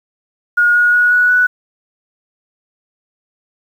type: tone with pitch steps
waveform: sine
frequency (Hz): 1436 / 1446.8 / 1457.7 / 1468.7 / 1479.8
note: F6 / F#6 / F#6 / F#6 / F#6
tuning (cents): +48 / -39 / -26 / -13 / 0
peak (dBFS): -8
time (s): 0.57-1.47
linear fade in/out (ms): 10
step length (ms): 180
effects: 7-bit